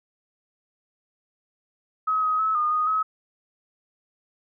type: tone with pitch steps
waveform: sine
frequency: 1275 / 1261 / 1295 / 1222 / 1240 / 1280 Hz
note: D#6 / D#6 / E6 / D#6 / D#6 / D#6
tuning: +42 / +23 / -31 / -32 / -6 / +49 cents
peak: -20 dBFS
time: 2.07-3.03 s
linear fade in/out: 10 ms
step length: 160 ms
effects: none